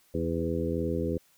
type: harmonic tone with a mistuned harmonic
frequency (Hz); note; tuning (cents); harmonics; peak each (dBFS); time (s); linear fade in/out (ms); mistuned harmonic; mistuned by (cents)
82.7; E2; +6; 1 / 2 / 3 / 4 / 5 / 6; -34 / -34 / -34 / -34 / -34 / -34; 0.14-1.18; 5; 6; +17
effects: white hiss -64 dBFS RMS until 1.37 s